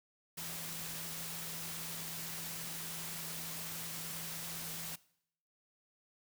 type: tone in noise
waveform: sine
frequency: 164.81 Hz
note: E3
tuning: in tune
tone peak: -51 dBFS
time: 0.37-4.96 s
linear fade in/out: 10 ms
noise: white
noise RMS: -43 dBFS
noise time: 0.37-4.96 s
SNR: -11 dB
effects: noise-tail reverb RT60 0.7 s tail -21 dB re dry